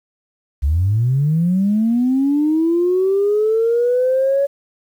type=linear sweep; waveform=sine; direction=up; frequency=65.41 to 564 Hz; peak=-12 dBFS; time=0.62-4.47 s; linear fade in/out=20 ms; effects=tanh soft clip ceiling -8 dBFS + 8-bit